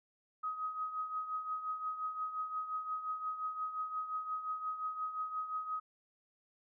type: tone with tremolo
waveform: sine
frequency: 1261 Hz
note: D#6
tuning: 23 cents sharp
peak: -33 dBFS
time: 0.43-5.8 s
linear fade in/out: 10 ms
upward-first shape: triangle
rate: 5.7 Hz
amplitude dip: 70%
effects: none